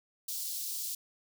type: high-pass noise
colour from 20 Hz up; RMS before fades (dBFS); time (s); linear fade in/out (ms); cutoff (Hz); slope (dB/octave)
white; -37; 0.28-0.95; 5; 4000; 24
effects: none